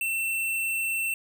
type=tone with sample-and-hold; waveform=sine; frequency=2686 Hz; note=E7; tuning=32 cents sharp; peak=-25 dBFS; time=0.01-1.14 s; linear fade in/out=2 ms; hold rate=11025 Hz; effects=none